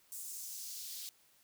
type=noise with high-pass filter sweep; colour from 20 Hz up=white; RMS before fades=-45 dBFS; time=0.12-1.09 s; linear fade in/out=0 ms; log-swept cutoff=8100 to 3800 Hz; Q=1.6; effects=white hiss -68 dBFS RMS until 1.43 s